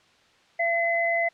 sine tone pair together, 678 / 2032 Hz, E5 / B6, +49 / +49 cents, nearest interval octave + perfect fifth, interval 1900 cents, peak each -24 dBFS, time 0.59-1.29 s, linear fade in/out 10 ms, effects white hiss -59 dBFS RMS until 1.33 s + low-pass 4000 Hz 12 dB/octave

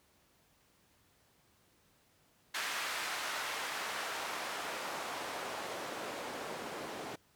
white noise with band-pass filter sweep, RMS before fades -40 dBFS, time 2.54-7.16 s, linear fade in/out 10 ms, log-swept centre 1600 to 400 Hz, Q 0.83, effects pink hiss -69 dBFS RMS until 7.35 s + high-pass 60 Hz 12 dB/octave

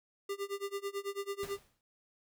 square tone with tremolo, 399 Hz, G4, 31 cents sharp, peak -34 dBFS, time 0.29-1.59 s, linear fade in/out 5 ms, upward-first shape sine, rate 9.1 Hz, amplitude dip 95%
pink noise with exponential decay, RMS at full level -44 dBFS, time 1.43-1.81 s, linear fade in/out 1 ms, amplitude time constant 82 ms
effects none

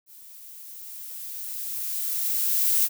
violet noise with level ramp, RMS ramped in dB -48 to -20 dBFS, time 0.06-2.89 s, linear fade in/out 50 ms, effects none

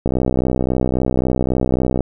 click train, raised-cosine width 2 ms, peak -4 dBFS, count 125, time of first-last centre 0.06-2.007 s, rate 63.7 Hz, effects none

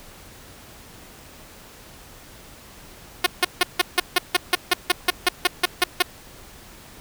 5% pulse tone bursts, 359.6 Hz, F#4, 49 cents flat, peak -3 dBFS, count 16, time 3.24-6.024 s, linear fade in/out 5 ms, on 24 ms, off 160 ms, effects pink hiss -45 dBFS RMS until 7 s

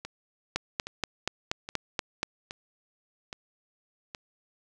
two click trains, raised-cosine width 0.2 ms, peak -10 / -20 dBFS, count 8 / 6, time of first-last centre 0.56-2.231 / 0.05-4.148 s, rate 4.19 / 1.22 Hz, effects none

